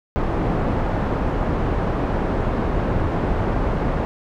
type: low-pass noise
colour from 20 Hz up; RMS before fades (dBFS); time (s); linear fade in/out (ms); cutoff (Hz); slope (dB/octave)
pink; -21; 0.16-4.05; 0; 1000; 12
effects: none